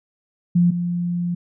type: tone pair in turn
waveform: sine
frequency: 174.61 / 174.61 Hz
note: F3 / F3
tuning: 0 / 0 cents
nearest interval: unison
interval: 0 cents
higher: neither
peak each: -12 / -20 dBFS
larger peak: first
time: 0.55-0.71 / 0.71-1.35 s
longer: second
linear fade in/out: 10 ms
effects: none